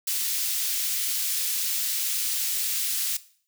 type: high-pass noise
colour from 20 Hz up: white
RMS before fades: -27 dBFS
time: 0.07-3.17 s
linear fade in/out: 5 ms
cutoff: 2900 Hz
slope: 12 dB/octave
effects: noise-tail reverb RT60 0.5 s tail -17 dB re dry